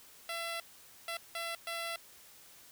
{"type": "tone bursts at uneven times", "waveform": "10% pulse", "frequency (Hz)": 673, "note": "E5", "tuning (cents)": 36, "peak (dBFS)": -28, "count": 4, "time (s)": [[0.29, 0.6], [1.08, 1.17], [1.35, 1.55], [1.67, 1.96]], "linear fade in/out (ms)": 2, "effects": ["white hiss -57 dBFS RMS until 2.71 s"]}